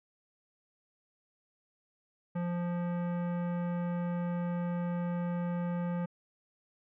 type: tone with hard clipping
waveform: sine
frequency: 174.61 Hz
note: F3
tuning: in tune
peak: -33 dBFS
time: 2.35-6.06 s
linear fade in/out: 10 ms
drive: 18 dB
effects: low-pass 2000 Hz 12 dB/octave